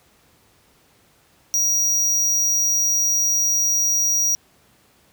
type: tone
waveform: square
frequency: 5750 Hz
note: F8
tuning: 50 cents sharp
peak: -17 dBFS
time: 1.54-4.35 s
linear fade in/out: 0 ms
effects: pink hiss -57 dBFS RMS until 5.12 s + high-pass 60 Hz 12 dB/octave

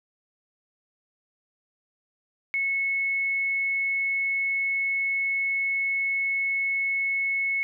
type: tone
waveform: sine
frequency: 2196 Hz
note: C#7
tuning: 17 cents flat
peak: -23 dBFS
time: 2.54-7.63 s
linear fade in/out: 0 ms
effects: none

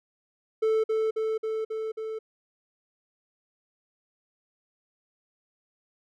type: tone with echo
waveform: triangle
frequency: 440 Hz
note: A4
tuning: in tune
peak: -19 dBFS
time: 0.62-0.84 s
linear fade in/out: 10 ms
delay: 270 ms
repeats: 5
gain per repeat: -2 dB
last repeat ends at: 2.19 s
effects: none

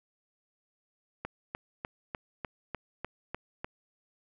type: click train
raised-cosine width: 0.5 ms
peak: -20 dBFS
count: 9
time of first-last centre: 1.25-3.645 s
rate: 3.34 Hz
effects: none

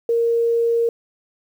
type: tone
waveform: sine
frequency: 465.2 Hz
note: A#4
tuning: 4 cents flat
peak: -15 dBFS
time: 0.09-0.89 s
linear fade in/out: 2 ms
effects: 8-bit

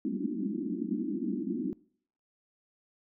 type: band-pass noise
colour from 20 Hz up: pink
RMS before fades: -33 dBFS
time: 0.05-1.73 s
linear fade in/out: 0 ms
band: 190 to 350 Hz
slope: 96 dB/octave
effects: noise-tail reverb RT60 0.6 s tail -24 dB re dry

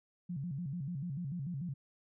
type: tone with vibrato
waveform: sine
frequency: 155.56 Hz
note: D#3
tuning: in tune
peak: -36 dBFS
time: 0.29-1.74 s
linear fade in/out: 10 ms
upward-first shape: square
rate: 6.8 Hz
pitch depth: 220 cents each way
effects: none

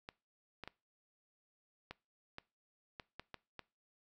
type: clicks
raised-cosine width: 0.3 ms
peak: -29 dBFS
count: 9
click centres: 0.089 / 0.637 / 0.676 / 1.91 / 2.384 / 2.998 / 3.196 / 3.343 / 3.593 s
effects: noise-tail reverb RT60 0.3 s tail -22 dB re dry

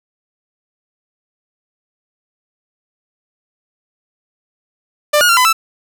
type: tone with pitch steps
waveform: sawtooth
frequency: 594 / 1440 / 1374 / 1007 / 1321 Hz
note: D5 / F#6 / F6 / B5 / E6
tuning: +20 / -47 / -29 / +33 / +3 cents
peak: -5 dBFS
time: 5.13-5.53 s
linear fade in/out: 10 ms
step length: 80 ms
effects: none

